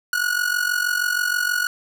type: tone with amplitude modulation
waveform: 45% pulse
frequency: 1458 Hz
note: F#6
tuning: 26 cents flat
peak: -16 dBFS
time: 0.13-1.67 s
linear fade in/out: 2 ms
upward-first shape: sine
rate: 46.3 Hz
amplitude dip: 75%
effects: none